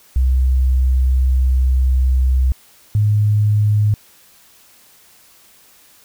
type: tone pair in turn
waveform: sine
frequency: 64.4 / 105.07 Hz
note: C2 / G#2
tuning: -27 / +21 cents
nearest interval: minor sixth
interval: 848 cents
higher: second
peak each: -11 dBFS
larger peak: neither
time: 0.16-2.52 / 2.95-3.94 s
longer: first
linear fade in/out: 0 ms
effects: white hiss -49 dBFS RMS until 6.04 s